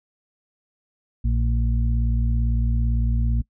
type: harmonic tone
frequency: 57.8 Hz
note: A#1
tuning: 14 cents flat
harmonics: 1 / 2 / 4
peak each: -19 / -25 / -31 dBFS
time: 1.24-3.42 s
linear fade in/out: 10 ms
effects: noise-tail reverb RT60 0.1 s tail -23 dB re dry